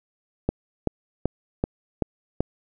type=click train; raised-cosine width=2 ms; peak=-8 dBFS; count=6; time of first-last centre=0.49-2.406 s; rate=2.61 Hz; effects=none